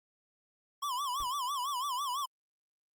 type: tone with vibrato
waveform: square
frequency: 1067 Hz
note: C6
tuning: 34 cents sharp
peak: -33 dBFS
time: 0.82-2.26 s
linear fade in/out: 10 ms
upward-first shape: sine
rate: 6 Hz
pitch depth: 160 cents each way
type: noise with exponential decay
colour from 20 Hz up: brown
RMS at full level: -41 dBFS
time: 1.2-1.33 s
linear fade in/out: 2 ms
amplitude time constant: 28 ms
effects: Opus 48 kbps